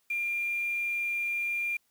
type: tone with quantisation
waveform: sine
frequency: 2393 Hz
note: D7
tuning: 32 cents sharp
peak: -28 dBFS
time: 0.1-1.77 s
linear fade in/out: 5 ms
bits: 8
effects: white hiss -72 dBFS RMS until 1.9 s